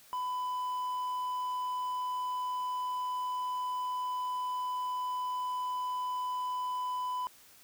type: tone with quantisation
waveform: triangle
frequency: 1000 Hz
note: B5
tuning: 21 cents sharp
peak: -30 dBFS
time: 0.13-7.27 s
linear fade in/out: 0 ms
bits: 10
effects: white hiss -58 dBFS RMS until 7.63 s